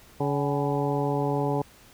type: harmonic tone with a mistuned harmonic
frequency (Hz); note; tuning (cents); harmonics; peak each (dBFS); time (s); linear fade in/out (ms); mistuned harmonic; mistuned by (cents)
142; C#3; +42; 1 / 2 / 3 / 4 / 5 / 6 / 7; -28 / -30 / -29 / -33 / -34 / -32 / -38; 0.2-1.62; 5; 5; +100
effects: pink hiss -53 dBFS RMS until 1.93 s